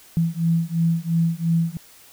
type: beating tone pair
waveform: sine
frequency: 164.81 / 167.71 Hz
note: E3 / E3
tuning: 0 / +30 cents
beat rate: 2.9 Hz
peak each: -21 dBFS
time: 0.17-1.77 s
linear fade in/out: 0 ms
effects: white hiss -49 dBFS RMS until 2.12 s